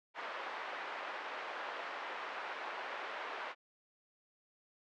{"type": "band-pass noise", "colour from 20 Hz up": "pink", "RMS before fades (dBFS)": -43, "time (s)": [0.14, 3.55], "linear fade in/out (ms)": 50, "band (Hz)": [720, 2000], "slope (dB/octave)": 12, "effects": ["high-pass 300 Hz 12 dB/octave", "low-pass 5000 Hz 12 dB/octave"]}